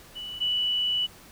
sine tone pair in turn, 2960 / 2960 Hz, F#7 / F#7, 0 / 0 cents, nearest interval unison, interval 0 cents, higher neither, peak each -34 / -23 dBFS, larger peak second, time 0.15-0.4 / 0.4-1.07 s, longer second, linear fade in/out 20 ms, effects pink hiss -50 dBFS RMS until 1.31 s

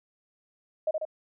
sine tone with echo, 625 Hz, D#5, 8 cents sharp, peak -23 dBFS, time 0.87-0.91 s, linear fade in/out 5 ms, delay 71 ms, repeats 2, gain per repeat -3 dB, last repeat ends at 1.052 s, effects none

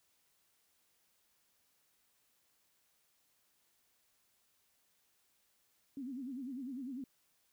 sine tone with vibrato, 260.2 Hz, C4, 9 cents flat, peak -40 dBFS, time 5.97-7.04 s, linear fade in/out 2 ms, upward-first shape sine, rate 10 Hz, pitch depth 150 cents each way, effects white hiss -75 dBFS RMS until 7.52 s

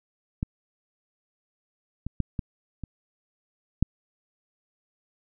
clicks, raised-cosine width 5 ms, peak -14 / -19 / -12 / -16 / -22 / -7 dBFS, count 6, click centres 0.429 / 2.066 / 2.203 / 2.392 / 2.837 / 3.826 s, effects none

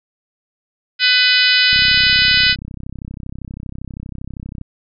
harmonic tone, 500 Hz, B4, 21 cents sharp, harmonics 3 / 4 / 5 / 6 / 7 / 8 / 9 / 10, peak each -17 / -19 / -19 / -18 / -23 / -17 / -22 / -19 dBFS, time 0.99-2.56 s, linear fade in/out 50 ms
click train, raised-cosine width 5 ms, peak -17 dBFS, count 95, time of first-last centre 1.73-4.613 s, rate 32.6 Hz
effects none

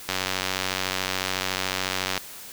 click train, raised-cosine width 0.2 ms, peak -7 dBFS, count 197, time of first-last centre 0.09-2.177 s, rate 93.9 Hz, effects white hiss -41 dBFS RMS until 2.52 s

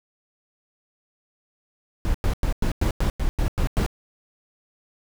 brown noise bursts, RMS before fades -21 dBFS, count 10, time 2.05-3.863 s, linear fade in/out 0 ms, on 94 ms, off 97 ms, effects none

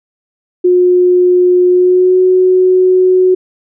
sine tone with pitch glide, 360 to 369.3 Hz, F#4 to F#4, -47 to -3 cents, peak -5 dBFS, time 0.64-3.35 s, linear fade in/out 10 ms, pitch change +44 cents, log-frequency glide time 1.69-2.19 s, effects none

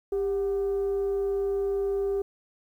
sine tone with frequency modulation, 396.6 Hz, G4, 20 cents sharp, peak -23 dBFS, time 0.12-2.22 s, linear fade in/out 5 ms, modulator 344 Hz, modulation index 0.21, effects tanh soft clip ceiling -21 dBFS + 10-bit

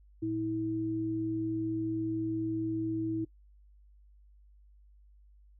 sine tone pair together, 114.3 / 323.3 Hz, A#2 / E4, -34 / -34 cents, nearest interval octave + tritone, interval 1800 cents, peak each -39 / -30 dBFS, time 0.22-3.25 s, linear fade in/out 10 ms, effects noise-tail reverb RT60 0.1 s tail -21 dB re dry + added 50 Hz sine -56 dBFS peak until 5.59 s

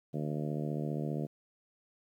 harmonic tone, 75 Hz, D2, 37 cents sharp, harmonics 2 / 3 / 4 / 5 / 6 / 7 / 8 / 9, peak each -35 / -39 / -41 / -43 / -45 / -46 / -47 / -48 dBFS, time 0.13-1.27 s, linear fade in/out 20 ms, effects 11-bit

